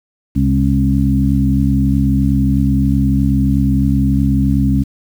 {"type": "harmonic tone with a mistuned harmonic", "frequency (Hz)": 68, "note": "C#2", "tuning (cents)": -33, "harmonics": [1, 2, 3, 4], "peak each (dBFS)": [-16, -16, -16, -16], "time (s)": [0.35, 4.84], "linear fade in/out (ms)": 20, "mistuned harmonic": 2, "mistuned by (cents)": -40, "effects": ["7-bit"]}